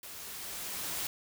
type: noise with level ramp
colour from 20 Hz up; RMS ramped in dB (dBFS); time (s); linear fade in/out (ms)
white; -46 to -35; 0.03-1.07; 2
effects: none